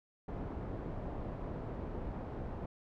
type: low-pass noise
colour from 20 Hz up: pink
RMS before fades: -41 dBFS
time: 0.28-2.66 s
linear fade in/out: 5 ms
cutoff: 730 Hz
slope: 12 dB/octave
effects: none